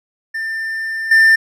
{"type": "tone with level steps", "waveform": "triangle", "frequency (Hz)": 1791, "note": "A6", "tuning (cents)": 30, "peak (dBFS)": [-18, -5], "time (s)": [0.34, 1.36], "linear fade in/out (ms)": 10, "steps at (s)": 1.11, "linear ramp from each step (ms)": 5, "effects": []}